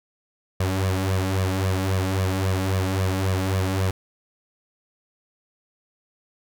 sawtooth tone with flanger, 94.8 Hz, F#2, 43 cents sharp, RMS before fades -23 dBFS, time 0.6-3.91 s, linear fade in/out 5 ms, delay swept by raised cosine 1.7 to 3.7 ms, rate 3.7 Hz, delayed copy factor +1, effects none

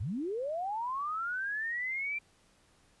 sine linear sweep, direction up, 77.9 to 2369 Hz, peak -32 dBFS, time 0-2.19 s, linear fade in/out 10 ms, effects pink hiss -66 dBFS RMS until 3 s + resampled to 24000 Hz

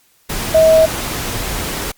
sine tone in noise, 640 Hz, D#5, 49 cents sharp, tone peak -6 dBFS, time 0.54-0.86 s, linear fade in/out 10 ms, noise pink, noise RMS -22 dBFS, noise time 0.29-1.92 s, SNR +13 dB, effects white hiss -55 dBFS RMS until 1.97 s + Opus 48 kbps

